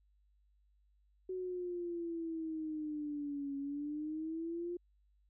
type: exponential two-way sweep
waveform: sine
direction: down then up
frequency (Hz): 373.2 to 277.2 to 353.4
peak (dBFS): -37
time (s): 1.29-4.77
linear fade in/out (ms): 5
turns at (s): 3.57
effects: added 50 Hz sine -68 dBFS peak until 5.29 s